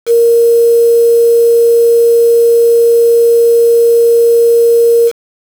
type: tone with quantisation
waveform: sine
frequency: 466.8 Hz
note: A#4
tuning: 2 cents sharp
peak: -4 dBFS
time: 0.06-5.12 s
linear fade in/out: 50 ms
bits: 4
effects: none